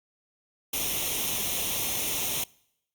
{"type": "noise with comb filter", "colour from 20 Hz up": "white", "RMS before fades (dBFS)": -29, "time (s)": [0.73, 2.44], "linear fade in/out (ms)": 5, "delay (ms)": 0.32, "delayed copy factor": 0.7, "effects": ["noise-tail reverb RT60 0.8 s tail -25 dB re dry", "Opus 48 kbps"]}